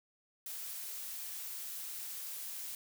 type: noise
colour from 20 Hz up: blue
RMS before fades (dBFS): -43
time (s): 0.46-2.75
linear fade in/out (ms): 2
effects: none